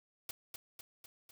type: noise with echo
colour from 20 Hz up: white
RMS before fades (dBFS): -42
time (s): 0.29-0.31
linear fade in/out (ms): 2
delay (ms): 250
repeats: 4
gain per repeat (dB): -4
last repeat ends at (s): 1.31
effects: none